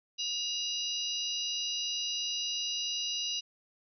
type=harmonic tone with a mistuned harmonic; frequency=983 Hz; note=B5; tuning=8 cents flat; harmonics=3 / 4 / 5 / 6; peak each=-35 / -37 / -38 / -40 dBFS; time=0.18-3.41 s; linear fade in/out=20 ms; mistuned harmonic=3; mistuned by=-65 cents; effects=none